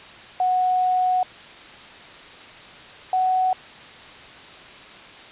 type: tone pair in turn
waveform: sine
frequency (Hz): 736 / 744.6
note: F#5 / F#5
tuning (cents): -9 / +11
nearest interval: unison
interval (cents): 20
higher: second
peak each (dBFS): -17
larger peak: neither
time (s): 0.4-1.23 / 3.13-3.53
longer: first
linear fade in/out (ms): 2
effects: white hiss -42 dBFS RMS until 5.31 s + resampled to 8000 Hz